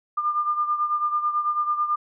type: beating tone pair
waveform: sine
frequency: 1201 / 1210.1 Hz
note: D6 / D#6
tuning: +38 / -49 cents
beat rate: 9.1 Hz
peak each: -22 / -28 dBFS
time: 0.17-1.96 s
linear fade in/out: 10 ms
effects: none